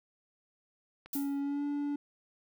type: click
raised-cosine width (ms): 0.3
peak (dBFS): -33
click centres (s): 1.06
type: noise with exponential decay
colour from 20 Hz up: violet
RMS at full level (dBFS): -35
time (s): 1.13-1.41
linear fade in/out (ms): 2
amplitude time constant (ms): 60
type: tone with pitch glide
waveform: triangle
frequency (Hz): 280.3 to 288.3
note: C#4 to D4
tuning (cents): +19 to -32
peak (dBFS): -29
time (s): 1.15-1.96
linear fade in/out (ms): 5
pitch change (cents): +49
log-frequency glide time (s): 1.4-1.64
effects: none